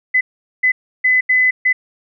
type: tone bursts at uneven times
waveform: sine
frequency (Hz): 2014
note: B6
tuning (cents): +33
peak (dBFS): -10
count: 5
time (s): 0.14-0.21 / 0.63-0.72 / 1.04-1.21 / 1.29-1.51 / 1.65-1.73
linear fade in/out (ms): 10
effects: none